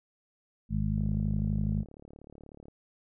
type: harmonic tone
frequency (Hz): 51.9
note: G#1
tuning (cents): 0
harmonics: 1 / 2 / 3 / 4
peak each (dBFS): -32 / -32 / -32 / -32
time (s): 0.69-1.85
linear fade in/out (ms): 50
type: click train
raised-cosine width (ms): 2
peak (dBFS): -36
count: 63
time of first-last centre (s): 0.98-2.683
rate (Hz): 36.4
effects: none